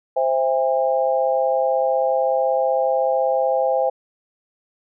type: chord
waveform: sine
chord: C augmented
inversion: none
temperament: equal with one note detuned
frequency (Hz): 523.3 / 659.3 / 809.8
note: C5 / E5 / G#5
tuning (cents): 0 / 0 / -44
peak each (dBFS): -19 / -22 / -22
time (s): 0.16-3.9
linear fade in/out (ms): 10
effects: none